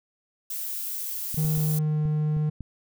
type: noise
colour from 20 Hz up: violet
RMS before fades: -32 dBFS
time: 0.5-1.79 s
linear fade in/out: 5 ms
type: clicks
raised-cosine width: 5 ms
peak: -24 dBFS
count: 6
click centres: 1.344 / 1.45 / 1.575 / 2.055 / 2.367 / 2.607 s
type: tone with pitch glide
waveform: triangle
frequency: 155.2 to 152.36 Hz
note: D#3 to D#3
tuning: -4 to -36 cents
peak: -20 dBFS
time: 1.37-2.5 s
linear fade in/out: 10 ms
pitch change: -32 cents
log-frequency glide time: 1.51-1.99 s
effects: none